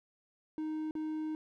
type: tone with dropouts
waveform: triangle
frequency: 311.1 Hz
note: D#4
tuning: in tune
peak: -32 dBFS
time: 0.58-1.35 s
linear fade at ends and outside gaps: 1 ms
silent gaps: 0.91-0.952 s
effects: none